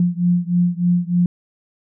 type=beating tone pair; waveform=sine; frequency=174.61 / 177.91 Hz; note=F3 / F3; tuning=0 / +32 cents; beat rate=3.3 Hz; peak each=-17 / -18 dBFS; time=0-1.26 s; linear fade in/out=2 ms; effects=none